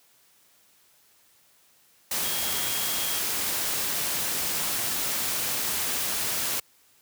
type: tone in noise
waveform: sine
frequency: 3264 Hz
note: G#7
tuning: 31 cents flat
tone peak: -36 dBFS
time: 2.24-3.19 s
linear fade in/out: 5 ms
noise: white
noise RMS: -28 dBFS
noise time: 2.11-6.6 s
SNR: -11 dB
effects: white hiss -61 dBFS RMS until 7.01 s + high-pass 60 Hz 12 dB/octave